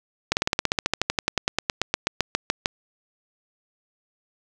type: slowing click train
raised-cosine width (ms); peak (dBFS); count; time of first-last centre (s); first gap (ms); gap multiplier
0.2; -3; 26; 0.32-2.659; 49; 1.05
effects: none